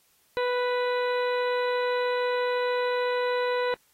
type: harmonic tone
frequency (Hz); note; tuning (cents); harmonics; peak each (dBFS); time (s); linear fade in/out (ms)
493.9; B4; 0; 1 / 2 / 3 / 4 / 5 / 6 / 7 / 8; -25 / -31 / -35 / -37 / -41 / -47 / -50 / -40; 0.37-3.74; 0
effects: white hiss -65 dBFS RMS until 3.93 s + AAC 48 kbps